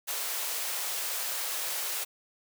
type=high-pass noise; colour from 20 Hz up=white; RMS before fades=-33 dBFS; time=0.07-2.05 s; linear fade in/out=20 ms; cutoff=430 Hz; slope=24 dB/octave; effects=none